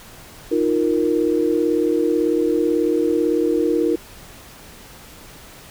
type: chord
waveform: sine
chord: Eb suspended second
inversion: none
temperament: equal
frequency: 311.1 / 349.2 / 466.2 Hz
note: Eb4 / F4 / Bb4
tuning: 0 / 0 / 0 cents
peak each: -20 dBFS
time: 0.51-3.96 s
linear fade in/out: 10 ms
effects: pink hiss -42 dBFS RMS until 5.7 s